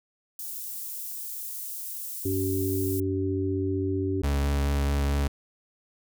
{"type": "high-pass noise", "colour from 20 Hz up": "white", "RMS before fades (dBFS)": -36, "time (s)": [0.39, 3], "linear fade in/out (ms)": 2, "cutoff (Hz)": 9900, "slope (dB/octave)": 12}
{"type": "harmonic tone", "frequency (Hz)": 95.5, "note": "G2", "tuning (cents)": -45, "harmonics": [1, 3, 4], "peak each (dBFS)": [-29, -29, -29], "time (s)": [2.25, 4.22], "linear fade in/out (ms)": 5}
{"type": "tone with vibrato", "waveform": "40% pulse", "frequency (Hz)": 70.6, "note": "C#2", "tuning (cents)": 32, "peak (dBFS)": -22, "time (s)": [4.23, 5.28], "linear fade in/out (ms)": 10, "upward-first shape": "triangle", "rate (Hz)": 4.6, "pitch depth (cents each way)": 14}
{"effects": []}